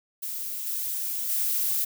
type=noise with level steps; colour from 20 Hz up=violet; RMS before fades=-33 / -30 / -26 dBFS; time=0.22-1.85 s; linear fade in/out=10 ms; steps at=0.66 / 1.29 s; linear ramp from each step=10 ms; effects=none